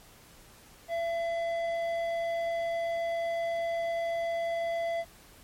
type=tone with tanh clipping; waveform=sine; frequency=673 Hz; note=E5; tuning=36 cents sharp; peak=-30 dBFS; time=0.88-5.05 s; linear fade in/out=50 ms; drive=10 dB; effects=pink hiss -55 dBFS RMS until 5.43 s + MP3 64 kbps